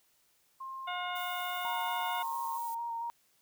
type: tone with pitch glide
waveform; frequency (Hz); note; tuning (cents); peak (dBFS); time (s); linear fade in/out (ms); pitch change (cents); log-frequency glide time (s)
sine; 1061 to 1072.7; C6 to C6; +24 to +43; -39; 0.6-2.58; 10; +19; 1.4-1.49
type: harmonic tone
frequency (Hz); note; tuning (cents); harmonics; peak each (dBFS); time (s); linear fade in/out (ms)
717; F5; +45; 1 / 2 / 3 / 4 / 5; -38 / -41 / -43 / -44 / -45; 0.87-2.23; 10
type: noise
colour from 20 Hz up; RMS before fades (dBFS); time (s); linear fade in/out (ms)
violet; -47; 1.15-2.75; 10
type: tone with vibrato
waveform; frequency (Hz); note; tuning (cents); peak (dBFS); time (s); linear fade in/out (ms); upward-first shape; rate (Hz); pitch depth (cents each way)
sine; 931; A#5; -2; -34; 1.65-3.1; 0; square; 4.4; 15
effects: white hiss -70 dBFS RMS until 3.41 s